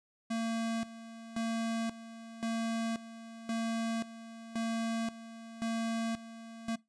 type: tone with tremolo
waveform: square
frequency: 227.4 Hz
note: A#3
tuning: 43 cents flat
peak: -32 dBFS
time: 0.3-6.76 s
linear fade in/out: 10 ms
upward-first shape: square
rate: 0.94 Hz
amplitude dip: 80%
effects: noise-tail reverb RT60 0.2 s tail -21 dB re dry + resampled to 22050 Hz